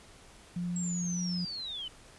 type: tone with pitch glide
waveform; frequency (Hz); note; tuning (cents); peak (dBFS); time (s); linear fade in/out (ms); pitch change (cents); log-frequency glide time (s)
sine; 175.7 to 178.36; F3 to F3; +11 to +37; -31; 0.56-1.45; 5; +26; 1.1-1.28
type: linear sweep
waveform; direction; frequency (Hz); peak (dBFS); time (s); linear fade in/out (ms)
sine; down; 7700 to 2960; -36; 0.76-1.88; 2
effects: pink hiss -55 dBFS RMS until 2.18 s + resampled to 24000 Hz